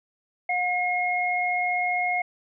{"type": "tone pair together", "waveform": "sine", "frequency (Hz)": [719, 2152], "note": ["F#5", "C7"], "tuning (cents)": [-50, 48], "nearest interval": "octave + perfect fifth", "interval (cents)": 1898, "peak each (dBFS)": -25, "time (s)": [0.49, 2.22], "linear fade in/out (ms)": 5, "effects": []}